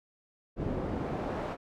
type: noise with band-pass filter sweep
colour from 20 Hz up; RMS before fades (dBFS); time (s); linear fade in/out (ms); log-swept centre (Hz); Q
brown; -34; 0.56-1.57; 50; 320 to 860; 0.78
effects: none